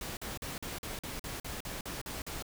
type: noise bursts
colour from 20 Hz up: pink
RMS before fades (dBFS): -40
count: 12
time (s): 0.01-2.425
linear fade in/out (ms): 2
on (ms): 160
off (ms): 45
effects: none